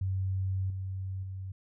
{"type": "tone with level steps", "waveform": "sine", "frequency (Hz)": 95, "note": "F#2", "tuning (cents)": 46, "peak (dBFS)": [-28, -33, -36], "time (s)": [0.01, 1.52], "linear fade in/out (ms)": 5, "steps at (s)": [0.7, 1.23], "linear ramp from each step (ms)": 2, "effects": []}